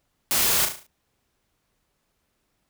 white noise with echo, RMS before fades -22 dBFS, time 0.31-0.65 s, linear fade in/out 0 ms, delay 36 ms, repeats 6, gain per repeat -6 dB, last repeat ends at 0.866 s, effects pink hiss -73 dBFS RMS until 2.69 s

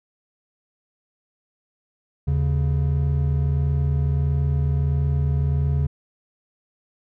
triangle tone pair together, 78.2 / 139.72 Hz, D#2 / C#3, +9 / +14 cents, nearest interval minor seventh, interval 1005 cents, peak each -19 dBFS, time 2.27-5.87 s, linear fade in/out 10 ms, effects none

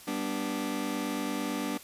sawtooth chord, G major, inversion none, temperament just, 196 / 245 / 294 Hz, G3 / B3 / D4, 0 / -14 / +2 cents, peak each -33 / -31 / -29 dBFS, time 0.07-1.78 s, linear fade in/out 10 ms, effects white hiss -50 dBFS RMS until 1.83 s + resampled to 32000 Hz

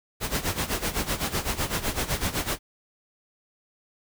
pink noise with tremolo, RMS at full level -25 dBFS, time 0.2-2.59 s, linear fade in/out 50 ms, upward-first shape sine, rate 7.9 Hz, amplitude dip 80%, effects none

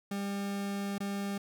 40% pulse tone with dropouts, 199.7 Hz, G3, 32 cents sharp, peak -32 dBFS, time 0.11-1.38 s, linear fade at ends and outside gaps 5 ms, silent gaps 0.982-1.003 s, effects none

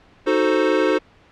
square chord, D# diminished seventh, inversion none, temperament equal, 311.1 / 370 / 440 / 523.3 Hz, D#4 / F#4 / A4 / C5, 0 / 0 / 0 / 0 cents, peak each -22 dBFS, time 0.26-0.99 s, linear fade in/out 20 ms, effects pink hiss -52 dBFS RMS until 1.31 s + low-pass 3000 Hz 12 dB/octave

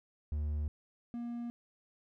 triangle tone pair in turn, 75 / 237.3 Hz, D2 / A#3, +37 / +31 cents, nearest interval octave + minor sixth, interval 1994 cents, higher second, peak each -30 / -35 dBFS, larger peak first, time 0.32-0.68 / 1.14-1.5 s, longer neither, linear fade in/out 0 ms, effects none

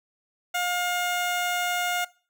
15% pulse tone, 712 Hz, F5, 33 cents sharp, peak -18 dBFS, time 0.54-2.05 s, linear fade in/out 10 ms, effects noise-tail reverb RT60 0.4 s tail -22 dB re dry

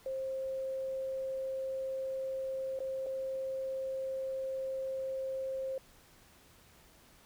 sine tone with dropouts, 530 Hz, C5, 22 cents sharp, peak -34 dBFS, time 0.06-5.78 s, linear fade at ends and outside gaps 2 ms, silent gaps 2.79-2.803 / 3.062-3.066 s, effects pink hiss -61 dBFS RMS until 7.25 s

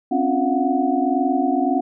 sine tone cluster, 260.6 / 282.3 / 352.3 / 687 / 735 Hz, C4 / C#4 / F4 / F5 / F#5, -7 / +32 / +15 / -29 / -12 cents, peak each -22 / -21 / -26 / -27 / -22 dBFS, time 0.11-1.81 s, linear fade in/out 10 ms, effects none

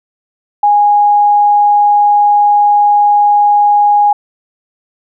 sine tone, 825 Hz, G#5, 12 cents flat, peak -5 dBFS, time 0.63-4.13 s, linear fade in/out 5 ms, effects none

